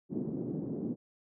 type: band-pass noise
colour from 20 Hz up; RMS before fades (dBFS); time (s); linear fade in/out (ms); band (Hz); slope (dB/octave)
white; -36; 0.09-0.96; 50; 150 to 340; 24
effects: none